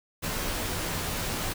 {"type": "noise with comb filter", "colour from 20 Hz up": "pink", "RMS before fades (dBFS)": -31, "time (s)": [0.22, 1.54], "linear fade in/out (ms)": 20, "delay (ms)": 15, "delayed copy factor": -0.5, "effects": []}